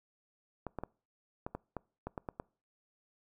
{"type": "clicks", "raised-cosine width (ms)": 1, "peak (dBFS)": -24, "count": 10, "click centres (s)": [0.667, 0.787, 0.836, 1.465, 1.55, 1.767, 2.07, 2.178, 2.288, 2.399], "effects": ["noise-tail reverb RT60 0.4 s tail -25 dB re dry"]}